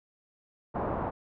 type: low-pass noise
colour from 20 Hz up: white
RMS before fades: -32 dBFS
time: 0.74-1.11 s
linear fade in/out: 20 ms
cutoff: 990 Hz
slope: 24 dB/octave
effects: none